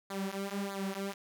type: tone with flanger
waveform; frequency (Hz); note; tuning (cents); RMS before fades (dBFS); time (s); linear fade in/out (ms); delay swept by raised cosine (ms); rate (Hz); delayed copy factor
sawtooth; 196.9; G3; +8; -37; 0.1-1.14; 5; 0.35 to 6.25; 1.6; -0.9
effects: none